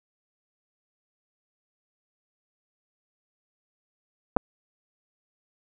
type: clicks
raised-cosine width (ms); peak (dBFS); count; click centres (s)
1; -8; 2; 4.365 / 4.369
effects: none